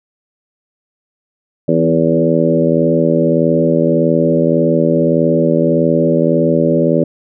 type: harmonic tone with a mistuned harmonic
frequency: 81.7 Hz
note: E2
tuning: 15 cents flat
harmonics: 2 / 3 / 4 / 5 / 6 / 7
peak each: -16 / -16 / -17 / -18 / -18 / -16 dBFS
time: 1.68-7.04 s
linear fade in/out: 5 ms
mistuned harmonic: 3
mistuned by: +20 cents
effects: none